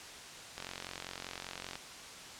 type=click train; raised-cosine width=0.2 ms; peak=-23 dBFS; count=54; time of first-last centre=0.58-1.755 s; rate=45.1 Hz; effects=white hiss -48 dBFS RMS until 2.39 s + low-pass 7000 Hz 12 dB/octave